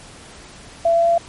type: tone with pitch steps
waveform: sine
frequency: 672 / 675.9 / 679.8 Hz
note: E5 / E5 / F5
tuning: +33 / +43 / -47 cents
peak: -12 dBFS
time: 0.85-1.18 s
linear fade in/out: 5 ms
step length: 110 ms
effects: pink hiss -41 dBFS RMS until 1.28 s + MP3 48 kbps